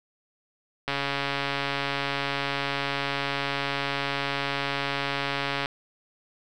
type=click train; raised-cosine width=0.3 ms; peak=-11 dBFS; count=670; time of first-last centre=0.88-5.659 s; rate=140 Hz; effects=none